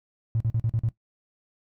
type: tone bursts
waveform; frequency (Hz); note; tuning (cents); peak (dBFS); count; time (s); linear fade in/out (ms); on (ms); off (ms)
triangle; 113.8; A#2; -41; -18; 6; 0.35-0.888; 0; 53; 44
effects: noise-tail reverb RT60 0.1 s tail -18 dB re dry + tanh soft clip ceiling -18 dBFS